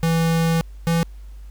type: tone pair in turn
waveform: square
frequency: 164.81 / 167.01 Hz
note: E3 / E3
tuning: 0 / +23 cents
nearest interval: unison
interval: 23 cents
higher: second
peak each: -17 dBFS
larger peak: neither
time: 0.03-0.61 / 0.87-1.03 s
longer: first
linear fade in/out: 0 ms
effects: added 50 Hz sine -35 dBFS peak until 1.5 s + pink hiss -58 dBFS RMS until 1.5 s